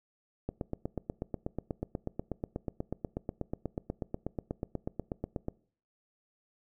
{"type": "click train", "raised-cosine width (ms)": 2, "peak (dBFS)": -20, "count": 42, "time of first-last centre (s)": [0.49, 5.484], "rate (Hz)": 8.21, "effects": ["noise-tail reverb RT60 0.5 s tail -23 dB re dry"]}